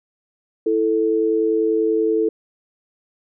sine tone pair together, 329.6 / 440 Hz, E4 / A4, 0 / 0 cents, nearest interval perfect fourth, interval 500 cents, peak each -20 / -17 dBFS, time 0.66-2.29 s, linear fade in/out 5 ms, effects none

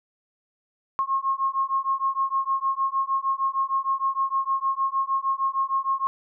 sine beating tone pair, 1076 / 1082.5 Hz, C6 / C#6, +48 / -41 cents, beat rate 6.5 Hz, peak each -25 dBFS, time 0.99-6.07 s, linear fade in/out 0 ms, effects none

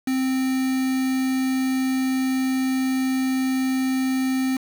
triangle tone with quantisation, 261.6 Hz, C4, in tune, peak -18 dBFS, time 0.07-4.57 s, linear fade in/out 5 ms, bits 5, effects none

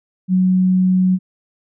sine tone, 185 Hz, F#3, in tune, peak -11 dBFS, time 0.28-1.19 s, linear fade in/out 50 ms, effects none

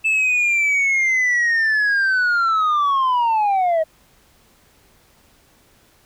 sine linear sweep, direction down, 2637 to 623 Hz, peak -12 dBFS, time 0.04-3.84 s, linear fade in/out 20 ms, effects tanh soft clip ceiling -14 dBFS + pink hiss -55 dBFS RMS until 6.05 s

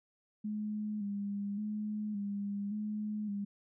sine tone with vibrato, 206.6 Hz, G#3, 9 cents flat, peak -34 dBFS, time 0.44-3.45 s, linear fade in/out 10 ms, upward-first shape square, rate 0.88 Hz, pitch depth 41 cents each way, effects none

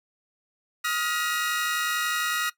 sawtooth tone cluster, 1257 / 1415 / 1911 Hz, D#6 / F6 / A#6, +17 / +22 / +43 cents, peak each -26 dBFS, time 0.84-2.5 s, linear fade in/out 10 ms, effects noise-tail reverb RT60 0.1 s tail -18 dB re dry

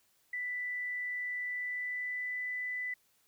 sine tone with pitch glide, 1980 to 1993.8 Hz, B6 to B6, +4 to +16 cents, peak -34 dBFS, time 0.33-2.94 s, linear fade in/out 5 ms, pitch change +12 cents, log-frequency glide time 1.42-2.39 s, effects white hiss -71 dBFS RMS until 3.27 s

